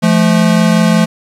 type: tone pair together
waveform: square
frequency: 171.9 / 217.2 Hz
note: F3 / A3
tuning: -27 / -22 cents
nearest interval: major third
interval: 405 cents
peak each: -11 dBFS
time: 0.02-1.06 s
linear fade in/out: 20 ms
effects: low-pass 10000 Hz 12 dB/octave + 7-bit